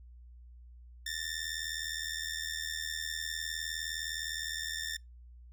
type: ring-modulated tone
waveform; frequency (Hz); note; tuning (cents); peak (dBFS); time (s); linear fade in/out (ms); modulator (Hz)
15% pulse; 1795; A6; +34; -26; 1.06-4.97; 5; 39.8
effects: noise-tail reverb RT60 0.2 s tail -26 dB re dry + added 60 Hz sine -50 dBFS peak until 5.52 s